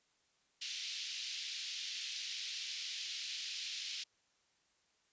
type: band-pass noise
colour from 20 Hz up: white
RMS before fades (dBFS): -43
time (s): 0.61-4.04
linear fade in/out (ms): 10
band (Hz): 2600 to 5200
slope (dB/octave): 24
effects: white hiss -75 dBFS RMS until 5.12 s + resampled to 16000 Hz